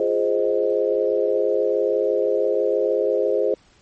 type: chord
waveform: sine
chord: F minor seventh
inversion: none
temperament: equal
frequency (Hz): 349.2 / 415.3 / 523.3 / 622.3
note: F4 / Ab4 / C5 / Eb5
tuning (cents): 0 / 0 / 0 / 0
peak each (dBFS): -26 / -21 / -21 / -26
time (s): 0-3.54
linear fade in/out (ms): 2
effects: pink hiss -56 dBFS RMS until 3.81 s + MP3 32 kbps